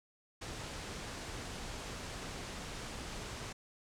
pink low-pass noise, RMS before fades -44 dBFS, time 0.41-3.53 s, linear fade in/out 10 ms, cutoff 8500 Hz, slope 24 dB/octave, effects none

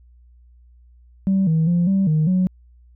sine tone with pitch steps, 192.8 / 160.4 / 173.6 / 193.9 / 155 / 184.4 Hz, G3 / E3 / F3 / G3 / D#3 / F#3, -28 / -47 / -10 / -19 / -6 / -6 cents, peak -13 dBFS, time 1.27-2.47 s, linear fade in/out 0 ms, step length 200 ms, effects tanh soft clip ceiling -12 dBFS + added 60 Hz sine -47 dBFS peak until 2.95 s

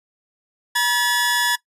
sawtooth tone pair together, 962.5 / 1715 Hz, B5 / A6, -45 / -45 cents, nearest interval minor seventh, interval 1000 cents, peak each -18 / -14 dBFS, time 0.75-1.56 s, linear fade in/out 10 ms, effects noise-tail reverb RT60 0.1 s tail -20 dB re dry + resampled to 32000 Hz

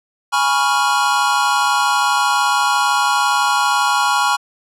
square chord, C# dominant seventh, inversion second, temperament equal with one note detuned, 830.6 / 976.4 / 1108.7 / 1396.9 Hz, G#5 / B5 / C#6 / E#6, 0 / -20 / 0 / 0 cents, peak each -20 dBFS, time 0.32-4.37 s, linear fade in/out 20 ms, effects low-pass 10000 Hz 12 dB/octave

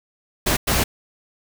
pink noise bursts at uneven times, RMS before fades -19 dBFS, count 2, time 0.46-0.57 / 0.67-0.84 s, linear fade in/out 10 ms, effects none

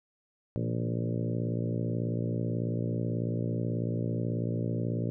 harmonic tone with a mistuned harmonic, 58.27 Hz, A#1, in tune, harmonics 2 / 3 / 4 / 5 / 6 / 7 / 8 / 9 / 10, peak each -31 / -35 / -37 / -39 / -41 / -42 / -43 / -44 / -45 dBFS, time 0.56-5.1 s, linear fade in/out 0 ms, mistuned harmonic 3, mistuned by -49 cents, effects none

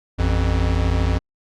square tone pair together, 55 / 87.31 Hz, A1 / F2, 0 / 0 cents, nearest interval minor sixth, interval 800 cents, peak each -20 dBFS, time 0.18-1.19 s, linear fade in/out 20 ms, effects low-pass 5000 Hz 12 dB/octave + Opus 48 kbps

